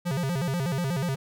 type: tone with vibrato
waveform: square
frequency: 153.8 Hz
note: D#3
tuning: 20 cents flat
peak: -26 dBFS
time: 0.05-1.16 s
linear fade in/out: 20 ms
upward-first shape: square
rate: 8.2 Hz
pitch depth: 230 cents each way
effects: none